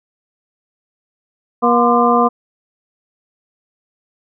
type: harmonic tone with a mistuned harmonic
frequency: 239.1 Hz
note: A#3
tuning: 44 cents sharp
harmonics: 1 / 2 / 3 / 4 / 5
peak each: -16 / -16 / -16 / -16 / -16 dBFS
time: 1.62-2.29 s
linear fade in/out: 20 ms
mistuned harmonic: 4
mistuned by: +130 cents
effects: none